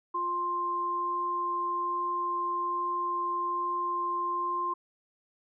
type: tone pair together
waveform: sine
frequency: 350.8 / 1051.2 Hz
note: F4 / C6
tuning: +8 / +8 cents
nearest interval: octave + perfect fifth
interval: 1900 cents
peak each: -39 / -28 dBFS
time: 0.14-4.74 s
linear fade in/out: 10 ms
effects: none